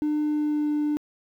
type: tone with pitch glide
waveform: triangle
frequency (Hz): 300.5 to 297.7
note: D4 to D4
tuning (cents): +40 to +24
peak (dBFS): -19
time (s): 0.02-0.97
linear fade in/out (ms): 0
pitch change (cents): -16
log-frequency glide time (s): 0.28-0.73
effects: tanh soft clip ceiling -17 dBFS + 10-bit